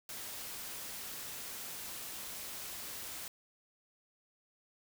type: noise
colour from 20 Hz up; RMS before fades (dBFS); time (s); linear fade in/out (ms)
white; -44; 0.09-3.28; 2
effects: none